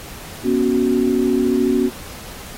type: chord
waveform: sine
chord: B suspended second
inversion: none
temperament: equal with one note detuned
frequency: 243.4 / 277.2 / 370 Hz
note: B3 / C#4 / F#4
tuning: -25 / 0 / 0 cents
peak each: -18 / -19 / -18 dBFS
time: 0.43-1.91 s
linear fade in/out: 50 ms
effects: pink hiss -36 dBFS RMS until 2.57 s + AAC 48 kbps